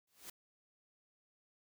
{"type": "noise with exponential growth", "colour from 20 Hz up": "white", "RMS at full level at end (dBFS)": -45, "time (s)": [0.07, 0.3], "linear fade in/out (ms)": 5, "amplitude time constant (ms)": 49, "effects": []}